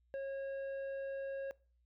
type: tone with tanh clipping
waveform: sine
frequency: 545 Hz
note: C#5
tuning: 29 cents flat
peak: -39 dBFS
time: 0.14-1.51 s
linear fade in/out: 0 ms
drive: 7 dB
effects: noise-tail reverb RT60 0.4 s tail -23 dB re dry + added 60 Hz sine -70 dBFS peak until 1.85 s